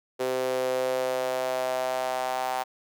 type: tone with high-pass filter sweep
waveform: sawtooth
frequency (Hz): 128.6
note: C3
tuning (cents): -30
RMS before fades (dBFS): -28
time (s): 0.19-2.64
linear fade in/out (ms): 20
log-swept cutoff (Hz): 440 to 790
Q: 4.8
effects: none